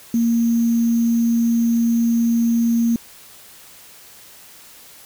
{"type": "tone with sample-and-hold", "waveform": "sine", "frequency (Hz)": 232.2, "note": "A#3", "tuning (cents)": -7, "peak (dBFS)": -14, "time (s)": [0.14, 2.96], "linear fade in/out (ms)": 2, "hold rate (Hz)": 6300, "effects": ["white hiss -44 dBFS RMS until 5.05 s"]}